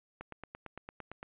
click train, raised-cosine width 0.5 ms, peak -28 dBFS, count 10, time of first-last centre 0.21-1.229 s, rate 8.83 Hz, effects resampled to 8000 Hz

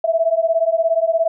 sine beating tone pair, 650 / 667 Hz, E5 / E5, -24 / +20 cents, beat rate 17 Hz, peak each -17 dBFS, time 0.04-1.28 s, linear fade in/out 5 ms, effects none

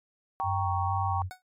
sine chord, G diminished, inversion none, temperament equal, 784 / 932.3 / 1108.7 Hz, G5 / Bb5 / Db6, 0 / 0 / 0 cents, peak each -30 / -33 / -32 dBFS, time 0.4-1.22 s, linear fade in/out 0 ms
sine tone with vibrato, 94 Hz, F#2, 28 cents sharp, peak -29 dBFS, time 0.43-1.3 s, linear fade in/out 50 ms, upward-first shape square, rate 2.2 Hz, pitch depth 36 cents each way
25% pulse tone with exponential decay, 740 Hz, F#5, in tune, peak -32 dBFS, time 1.31-1.42 s, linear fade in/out 0 ms, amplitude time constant 23 ms
effects MP3 96 kbps

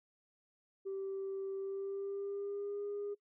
sine tone with pitch glide, 388.6 to 408.2 Hz, G4 to G#4, -15 to -30 cents, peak -36 dBFS, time 0.85-3.15 s, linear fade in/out 20 ms, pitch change +85 cents, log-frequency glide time 1.57-2.84 s, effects noise-tail reverb RT60 0.1 s tail -24 dB re dry + tanh soft clip ceiling -34 dBFS

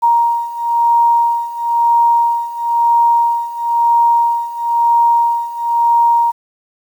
sine beating tone pair, 937 / 938 Hz, A#5 / A#5, +9 / +11 cents, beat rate 1 Hz, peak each -15 / -12 dBFS, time 0.02-6.32 s, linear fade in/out 20 ms, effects 7-bit

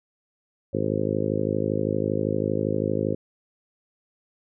harmonic tone, 52.6 Hz, G#1, 23 cents sharp, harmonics 2 / 3 / 4 / 5 / 6 / 7 / 8 / 9 / 10, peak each -31 / -31 / -31 / -31 / -31 / -31 / -31 / -31 / -31 dBFS, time 0.73-3.15 s, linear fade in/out 10 ms, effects none

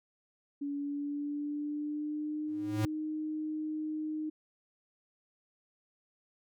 sine tone with pitch glide, 284.8 to 308.8 Hz, C#4 to D#4, +47 to -13 cents, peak -33 dBFS, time 0.61-4.3 s, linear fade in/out 10 ms, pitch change +140 cents, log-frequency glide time 0.76-2.82 s
square tone with exponential growth, 109 Hz, A2, 16 cents flat, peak -27 dBFS, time 2.48-2.85 s, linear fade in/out 0 ms, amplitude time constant 80 ms
effects none

